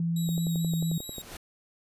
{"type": "tone with pitch glide", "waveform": "sine", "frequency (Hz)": [167.7, 164.91], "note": ["E3", "E3"], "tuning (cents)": [30, 1], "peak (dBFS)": -25, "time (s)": [0, 0.98], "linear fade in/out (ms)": 2, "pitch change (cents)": -29, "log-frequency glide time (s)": [0.45, 0.8]}
{"type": "tone with vibrato", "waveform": "15% pulse", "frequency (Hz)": 3821, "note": "A#7", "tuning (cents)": 42, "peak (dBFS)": -32, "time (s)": [0.16, 1.22], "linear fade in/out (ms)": 5, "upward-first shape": "sine", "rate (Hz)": 4.6, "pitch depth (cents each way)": 22}
{"type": "click train", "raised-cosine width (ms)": 2, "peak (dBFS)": -25, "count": 11, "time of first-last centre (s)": [0.29, 1.183], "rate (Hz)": 11.2}
{"type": "noise with exponential growth", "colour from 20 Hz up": "pink", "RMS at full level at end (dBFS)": -39, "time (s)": [0.86, 1.37], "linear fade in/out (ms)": 5, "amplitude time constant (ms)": 110}
{"effects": ["resampled to 32000 Hz"]}